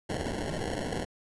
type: noise with sample-and-hold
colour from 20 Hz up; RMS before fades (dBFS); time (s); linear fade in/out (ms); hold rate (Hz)
white; -33; 0.09-1.05; 10; 1225
effects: resampled to 24000 Hz